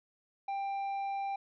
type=tone with tanh clipping; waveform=sine; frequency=790 Hz; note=G5; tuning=13 cents sharp; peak=-34 dBFS; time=0.48-1.36 s; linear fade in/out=5 ms; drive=6 dB; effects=none